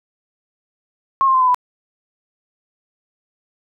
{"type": "tone with pitch steps", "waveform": "sine", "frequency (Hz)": [1080, 1057.8, 1036, 1014.7, 993.8], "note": ["C#6", "C6", "C6", "B5", "B5"], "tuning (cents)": [-45, 19, -17, 47, 11], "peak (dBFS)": -11, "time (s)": [1.21, 1.545], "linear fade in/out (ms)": 0, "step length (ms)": 67, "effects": []}